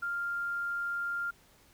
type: tone with quantisation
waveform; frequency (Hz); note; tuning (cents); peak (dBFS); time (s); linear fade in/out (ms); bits
sine; 1396.9; F6; 0; -31; 0.02-1.31; 10; 10
effects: pink hiss -62 dBFS RMS until 1.73 s